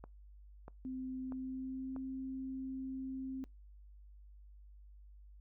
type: click train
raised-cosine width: 1 ms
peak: -35 dBFS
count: 4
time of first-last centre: 0.04-1.963 s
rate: 1.56 Hz
type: tone with pitch glide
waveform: sine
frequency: 258.7 to 263.5 Hz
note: C4 to C4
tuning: -19 to +12 cents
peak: -39 dBFS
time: 0.85-3.44 s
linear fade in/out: 0 ms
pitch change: +31 cents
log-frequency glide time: 1.24-2.02 s
effects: noise-tail reverb RT60 0.2 s tail -25 dB re dry + added 50 Hz sine -54 dBFS peak until 5.4 s